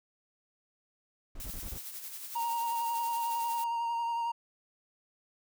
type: noise bursts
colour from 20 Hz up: brown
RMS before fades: -41 dBFS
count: 5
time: 1.35-1.78 s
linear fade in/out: 5 ms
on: 66 ms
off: 25 ms
type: noise with tremolo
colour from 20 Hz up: blue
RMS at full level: -41 dBFS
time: 1.4-3.64 s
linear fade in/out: 0 ms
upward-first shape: sine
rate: 11 Hz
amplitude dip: 45%
type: tone with vibrato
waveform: triangle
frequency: 932.3 Hz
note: A#5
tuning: in tune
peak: -28 dBFS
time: 2.35-4.32 s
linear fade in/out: 10 ms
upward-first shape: sine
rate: 11 Hz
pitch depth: 19 cents each way
effects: none